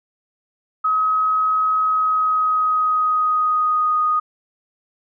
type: tone with pitch glide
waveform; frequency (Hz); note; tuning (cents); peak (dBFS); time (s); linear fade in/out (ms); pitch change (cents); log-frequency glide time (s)
sine; 1272 to 1240.1; D#6 to D#6; +38 to -6; -15; 0.84-4.2; 10; -44; 1.79-4
effects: none